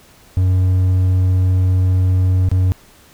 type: tone with dropouts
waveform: triangle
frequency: 92.5 Hz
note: F#2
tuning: in tune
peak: -9 dBFS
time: 0.37-2.72 s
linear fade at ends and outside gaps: 0 ms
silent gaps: 2.489-2.515 s
effects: pink hiss -47 dBFS RMS until 3.13 s